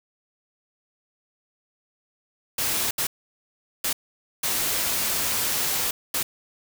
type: noise bursts at uneven times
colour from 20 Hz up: white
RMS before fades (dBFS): -25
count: 5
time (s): 2.58-2.91 / 2.98-3.07 / 3.84-3.93 / 4.43-5.91 / 6.14-6.23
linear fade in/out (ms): 5
effects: none